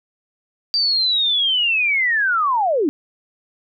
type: linear sweep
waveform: sine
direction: down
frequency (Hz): 4699 to 265.5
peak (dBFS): -15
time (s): 0.74-2.89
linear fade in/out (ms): 0
effects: none